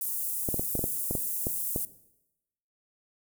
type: high-pass noise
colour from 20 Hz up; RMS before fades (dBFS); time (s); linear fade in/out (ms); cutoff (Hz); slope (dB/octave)
pink; -32; 0.01-1.85; 2; 10000; 24
type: clicks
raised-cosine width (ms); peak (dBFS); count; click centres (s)
2; -17; 10; 0.488 / 0.543 / 0.595 / 0.753 / 0.792 / 0.841 / 1.11 / 1.152 / 1.469 / 1.761
effects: noise-tail reverb RT60 0.9 s tail -18 dB re dry